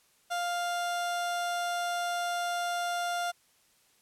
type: tone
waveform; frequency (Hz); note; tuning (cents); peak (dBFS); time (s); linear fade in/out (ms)
30% pulse; 700; F5; +4; -27; 0.3-3.32; 20
effects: white hiss -66 dBFS RMS until 4.01 s + low-pass 12000 Hz 12 dB/octave